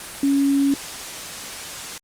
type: tone in noise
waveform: sine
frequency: 278.2 Hz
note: C#4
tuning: 6 cents sharp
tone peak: -15 dBFS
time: 0.23-0.74 s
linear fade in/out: 2 ms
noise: white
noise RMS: -32 dBFS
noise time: 0-1.98 s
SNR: +14 dB
effects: low-pass 10000 Hz 12 dB/octave + Opus 32 kbps